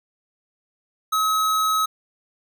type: tone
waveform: square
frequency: 1280 Hz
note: D#6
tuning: 49 cents sharp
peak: -19 dBFS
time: 1.12-1.86 s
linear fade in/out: 10 ms
effects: none